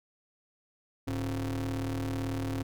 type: ring-modulated tone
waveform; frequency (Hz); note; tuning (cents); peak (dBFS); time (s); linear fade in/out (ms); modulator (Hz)
40% pulse; 82.8; E2; +8; -27; 1.07-2.63; 10; 188
effects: none